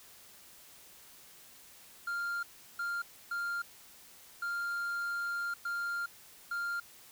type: tone bursts at uneven times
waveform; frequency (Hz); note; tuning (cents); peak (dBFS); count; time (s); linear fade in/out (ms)
triangle; 1396.9; F6; 0; -31; 6; 2.07-2.43 / 2.79-3.02 / 3.31-3.62 / 4.42-5.54 / 5.65-6.06 / 6.51-6.8; 5
effects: white hiss -56 dBFS RMS until 7.11 s